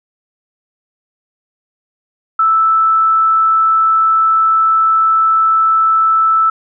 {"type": "tone", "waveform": "sine", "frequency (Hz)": 1317, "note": "E6", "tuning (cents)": -2, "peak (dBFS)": -8, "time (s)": [2.39, 6.5], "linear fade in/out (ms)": 5, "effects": []}